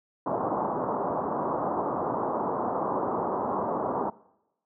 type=low-pass noise; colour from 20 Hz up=white; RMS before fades=-28 dBFS; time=0.26-4.1 s; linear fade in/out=5 ms; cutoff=1100 Hz; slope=48 dB/octave; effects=noise-tail reverb RT60 0.9 s tail -22 dB re dry + high-pass 200 Hz 12 dB/octave